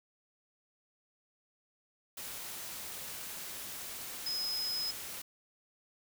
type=tone in noise; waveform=sine; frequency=5090 Hz; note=D#8; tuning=39 cents sharp; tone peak=-33 dBFS; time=4.26-4.91 s; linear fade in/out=5 ms; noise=white; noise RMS=-43 dBFS; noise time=2.17-5.22 s; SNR=+7 dB; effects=none